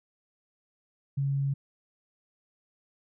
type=tone; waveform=sine; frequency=138.59 Hz; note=C#3; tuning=in tune; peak=-25 dBFS; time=1.17-1.54 s; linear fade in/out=10 ms; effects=none